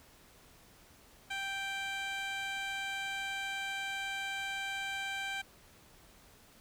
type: tone with band-pass filter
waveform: 15% pulse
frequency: 784 Hz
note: G5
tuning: in tune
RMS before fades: -38 dBFS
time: 1.3-5.42 s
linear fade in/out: 10 ms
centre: 2300 Hz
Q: 0.56
effects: pink hiss -60 dBFS RMS until 6.6 s